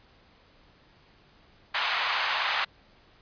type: band-pass noise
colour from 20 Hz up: pink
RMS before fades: -28 dBFS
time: 1.74-2.65 s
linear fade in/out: 10 ms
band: 870 to 4000 Hz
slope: 24 dB/octave
effects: pink hiss -59 dBFS RMS until 3.21 s + resampled to 11025 Hz